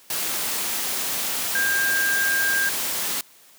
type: tone in noise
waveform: sine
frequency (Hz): 1600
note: G6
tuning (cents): +35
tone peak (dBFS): -20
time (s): 1.55-2.69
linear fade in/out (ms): 2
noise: white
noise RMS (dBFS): -26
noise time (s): 0.1-3.21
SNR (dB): +3
effects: white hiss -52 dBFS RMS until 3.58 s + high-pass 150 Hz 12 dB/octave